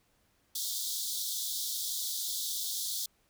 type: high-pass noise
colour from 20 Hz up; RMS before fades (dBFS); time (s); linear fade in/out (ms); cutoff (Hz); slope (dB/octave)
pink; -35; 0.55-3.06; 5; 3400; 96
effects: pink hiss -71 dBFS RMS until 3.29 s